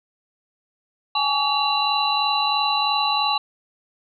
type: tone cluster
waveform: sine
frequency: 806 / 849 / 1138 / 2776 / 3975 Hz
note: G5 / G#5 / C#6 / F7 / B7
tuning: +48 / +38 / +45 / -11 / +10 cents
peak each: -29 / -23 / -25 / -27 / -23 dBFS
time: 1.15-3.38 s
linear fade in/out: 5 ms
effects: none